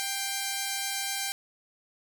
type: tone pair together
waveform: 5% pulse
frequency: 788 / 2104 Hz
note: G5 / C7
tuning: +9 / +9 cents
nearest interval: octave + perfect fourth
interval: 1700 cents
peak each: -19 / -26 dBFS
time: 0-1.32 s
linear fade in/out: 0 ms
effects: none